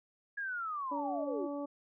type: linear sweep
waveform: sine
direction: down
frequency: 1676 to 310 Hz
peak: -35 dBFS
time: 0.37-1.47 s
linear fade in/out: 10 ms
type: harmonic tone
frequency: 286.2 Hz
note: D4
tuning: 45 cents flat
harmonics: 1 / 2 / 3 / 4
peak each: -38 / -40 / -48 / -49 dBFS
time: 0.91-1.66 s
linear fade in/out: 10 ms
effects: none